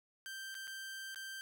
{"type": "tone with dropouts", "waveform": "sawtooth", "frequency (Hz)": 1568, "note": "G6", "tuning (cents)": 0, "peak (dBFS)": -40, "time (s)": [0.26, 1.41], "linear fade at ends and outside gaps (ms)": 0, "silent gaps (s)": [[0.544, 0.551], [0.672, 0.677], [1.146, 1.159]], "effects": []}